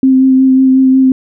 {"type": "tone with vibrato", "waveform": "sine", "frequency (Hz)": 262.6, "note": "C4", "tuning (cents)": 6, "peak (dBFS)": -4, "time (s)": [0.03, 1.12], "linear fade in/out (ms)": 2, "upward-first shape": "sine", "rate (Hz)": 5.5, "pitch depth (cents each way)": 15, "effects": []}